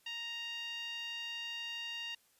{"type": "tone with band-pass filter", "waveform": "10% pulse", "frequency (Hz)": 932.3, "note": "A#5", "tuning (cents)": 0, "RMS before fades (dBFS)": -42, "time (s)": [0.06, 2.15], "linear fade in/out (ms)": 5, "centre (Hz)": 2700, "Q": 2.6, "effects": ["white hiss -70 dBFS RMS until 2.39 s", "resampled to 32000 Hz"]}